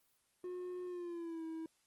triangle tone with pitch glide, 360.8 to 323.3 Hz, F#4 to E4, -44 to -34 cents, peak -39 dBFS, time 0.44-1.66 s, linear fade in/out 2 ms, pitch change -190 cents, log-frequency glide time 0.87-1.44 s, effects white hiss -75 dBFS RMS until 1.86 s + Opus 24 kbps

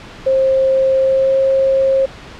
sine tone with pitch glide, 531 to 535.9 Hz, C5 to C5, +25 to +41 cents, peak -10 dBFS, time 0.26-2.06 s, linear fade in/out 10 ms, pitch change +16 cents, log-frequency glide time 1.03-1.37 s, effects pink hiss -35 dBFS RMS until 2.39 s + low-pass 4000 Hz 12 dB/octave

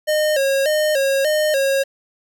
square tone with vibrato, 577 Hz, D5, 31 cents flat, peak -16 dBFS, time 0.07-1.84 s, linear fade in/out 20 ms, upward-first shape square, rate 1.7 Hz, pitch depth 100 cents each way, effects none

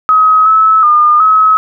sine tone with pitch steps, 1270 / 1299 / 1213 / 1282 Hz, D#6 / E6 / D#6 / E6, +35 / -26 / -44 / -49 cents, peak -4 dBFS, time 0.09-1.57 s, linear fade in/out 0 ms, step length 370 ms, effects none

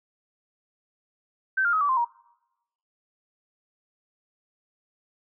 sine tone with pitch steps, 1546 / 1401.4 / 1270.3 / 1151.5 / 1043.8 / 946.2 Hz, G6 / F6 / D#6 / D6 / C6 / A#5, -24 / +6 / +36 / -34 / -4 / +26 cents, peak -20 dBFS, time 1.57-2.05 s, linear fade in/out 10 ms, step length 80 ms, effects noise-tail reverb RT60 0.9 s tail -24 dB re dry

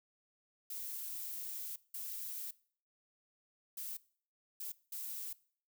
violet noise bursts at uneven times, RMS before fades -43 dBFS, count 5, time 0.7-1.76 / 1.94-2.51 / 3.77-3.97 / 4.6-4.72 / 4.92-5.33 s, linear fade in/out 5 ms, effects noise-tail reverb RT60 0.5 s tail -21 dB re dry

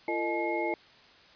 sine tone cluster, 341.5 / 454 / 615 / 854 / 2153 Hz, F4 / A#4 / D#5 / G#5 / C7, -39 / -46 / -20 / +48 / +49 cents, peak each -32 / -36 / -35 / -34 / -35 dBFS, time 0.08-0.74 s, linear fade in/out 2 ms, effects white hiss -56 dBFS RMS until 1.35 s + resampled to 11025 Hz

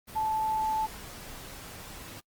sine tone in noise, 873 Hz, A5, 14 cents flat, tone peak -26 dBFS, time 0.15-0.87 s, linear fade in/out 20 ms, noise pink, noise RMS -44 dBFS, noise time 0.07-2.21 s, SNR +15 dB, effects noise-tail reverb RT60 0.1 s tail -25 dB re dry + Opus 24 kbps

